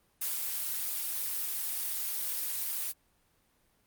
blue noise with ADSR envelope, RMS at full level -32 dBFS, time 0.21-2.93 s, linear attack 11 ms, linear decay 140 ms, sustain -2 dB, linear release 32 ms, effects pink hiss -70 dBFS RMS until 3.86 s + Opus 32 kbps

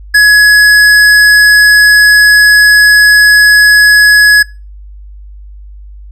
sine tone with hard clipping, 1684 Hz, G#6, 24 cents sharp, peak -3 dBFS, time 0.14-4.43 s, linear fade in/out 10 ms, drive 12 dB, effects noise-tail reverb RT60 0.3 s tail -24 dB re dry + added 50 Hz sine -27 dBFS peak until 6.11 s

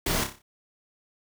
pink noise with echo, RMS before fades -27 dBFS, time 0.06-0.24 s, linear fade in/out 5 ms, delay 30 ms, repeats 6, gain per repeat -6 dB, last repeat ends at 0.42 s, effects none

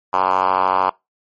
5% pulse tone with band-pass filter, 93.3 Hz, F#2, 15 cents sharp, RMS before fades -17 dBFS, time 0.13-0.9 s, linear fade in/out 5 ms, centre 1000 Hz, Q 3, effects noise-tail reverb RT60 0.2 s tail -23 dB re dry + MP3 32 kbps

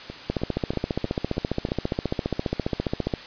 two click trains, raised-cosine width 2 ms, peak -10 / -21 dBFS, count 43 / 6, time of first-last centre 0.3-3.138 / 0.1-1.687 s, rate 14.8 / 3.15 Hz, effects white hiss -40 dBFS RMS until 3.26 s + resampled to 11025 Hz

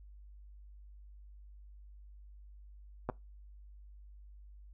clicks, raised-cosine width 1 ms, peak -21 dBFS, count 2, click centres 3.09 / 3.098 s, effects noise-tail reverb RT60 0.2 s tail -22 dB re dry + added 50 Hz sine -51 dBFS peak until 4.73 s

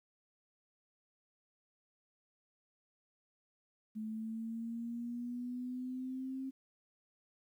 sine linear sweep, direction up, 215.9 to 266.8 Hz, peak -38 dBFS, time 3.95-6.51 s, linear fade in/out 20 ms, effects 12-bit

